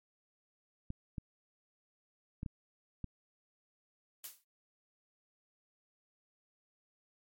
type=clicks; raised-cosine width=5 ms; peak=-27 dBFS; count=5; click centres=0.904 / 1.182 / 2.431 / 2.462 / 3.043 s
type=noise with exponential decay; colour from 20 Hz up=blue; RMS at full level=-39 dBFS; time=4.24-4.44 s; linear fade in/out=2 ms; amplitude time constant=43 ms
effects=MP3 64 kbps